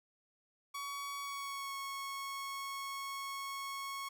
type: tone with pitch glide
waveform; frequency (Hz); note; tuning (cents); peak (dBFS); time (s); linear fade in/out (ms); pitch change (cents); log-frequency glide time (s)
sawtooth; 1125 to 1100.6; C#6 to C#6; +25 to -13; -36; 0.74-4.09; 10; -38; 1.23-1.75
effects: none